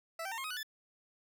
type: tone with pitch steps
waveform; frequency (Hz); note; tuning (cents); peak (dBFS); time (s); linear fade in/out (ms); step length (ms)
20% pulse; 659.3 / 775 / 911.1 / 1071 / 1259.1 / 1480.1 / 1739.9; E5 / G5 / A#5 / C6 / D#6 / F#6 / A6; 0 / -20 / -40 / +40 / +20 / 0 / -20; -33; 0.19-0.631; 5; 63
effects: none